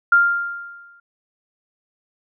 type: tone with exponential decay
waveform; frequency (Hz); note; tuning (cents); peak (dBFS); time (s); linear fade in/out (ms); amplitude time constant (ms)
sine; 1396.9; F6; 0; -8; 0.12-1; 5; 190
effects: none